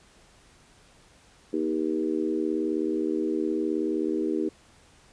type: harmonic tone with a mistuned harmonic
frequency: 79.1 Hz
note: D#2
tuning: 29 cents sharp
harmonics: 3 / 4 / 5 / 6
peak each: -33 / -27 / -29 / -35 dBFS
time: 1.53-4.49 s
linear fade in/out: 5 ms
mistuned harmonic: 3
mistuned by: +23 cents
effects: pink hiss -57 dBFS RMS until 5.12 s + resampled to 22050 Hz